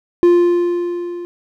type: tone with level ramp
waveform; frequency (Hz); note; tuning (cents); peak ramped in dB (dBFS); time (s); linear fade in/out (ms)
triangle; 349.2; F4; 0; -4 to -23; 0.23-1.25; 0
effects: none